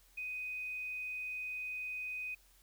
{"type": "tone with quantisation", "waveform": "sine", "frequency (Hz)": 2500, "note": "D#7", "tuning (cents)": 8, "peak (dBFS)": -38, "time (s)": [0.17, 2.35], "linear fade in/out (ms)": 10, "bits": 11, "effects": ["added 44 Hz sine -66 dBFS peak until 2.62 s", "white hiss -67 dBFS RMS until 2.62 s"]}